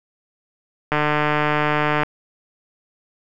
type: click train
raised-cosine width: 0.5 ms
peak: -4 dBFS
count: 168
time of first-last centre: 0.92-2.033 s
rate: 150 Hz
effects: none